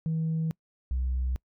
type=tone pair in turn; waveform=sine; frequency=160.8 / 63.57 Hz; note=E3 / C2; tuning=-43 / -49 cents; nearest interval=octave + major third; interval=1606 cents; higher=first; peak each=-24 dBFS; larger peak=neither; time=0.06-0.51 / 0.91-1.36 s; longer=neither; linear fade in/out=0 ms; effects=noise-tail reverb RT60 0.1 s tail -26 dB re dry + tanh soft clip ceiling -23 dBFS